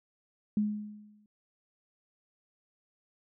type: tone with exponential decay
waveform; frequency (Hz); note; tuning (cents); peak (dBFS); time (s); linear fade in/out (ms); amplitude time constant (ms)
sine; 209.8; G#3; +18; -23; 0.57-1.26; 2; 150
effects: none